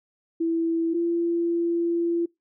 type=tone pair in turn; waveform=sine; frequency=330.6 / 339.9 Hz; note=E4 / F4; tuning=+5 / -47 cents; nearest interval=unison; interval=48 cents; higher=second; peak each=-21 dBFS; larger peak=neither; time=0.4-0.94 / 0.94-2.26 s; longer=second; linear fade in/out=10 ms; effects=noise-tail reverb RT60 0.2 s tail -25 dB re dry